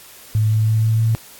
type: tone with pitch steps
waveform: sine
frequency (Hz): 108.1 / 109.17 / 110.24 / 111.33 / 112.43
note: A2 / A2 / A2 / A2 / A2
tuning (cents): -30 / -13 / +4 / +21 / +38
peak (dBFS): -13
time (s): 0.35-1.15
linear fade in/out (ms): 0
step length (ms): 160
effects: white hiss -42 dBFS RMS until 1.39 s + AAC 64 kbps